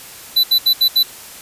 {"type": "tone bursts", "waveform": "square", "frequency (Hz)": 3986, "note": "B7", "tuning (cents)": 15, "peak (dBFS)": -10, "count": 5, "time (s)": [0.36, 1.032], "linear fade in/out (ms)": 10, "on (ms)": 76, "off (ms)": 73, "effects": ["white hiss -36 dBFS RMS until 1.41 s", "resampled to 32000 Hz"]}